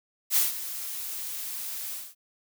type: noise with ADSR envelope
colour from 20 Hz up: blue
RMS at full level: -21 dBFS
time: 0.3-2.15 s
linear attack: 63 ms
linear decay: 160 ms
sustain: -14 dB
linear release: 220 ms
effects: none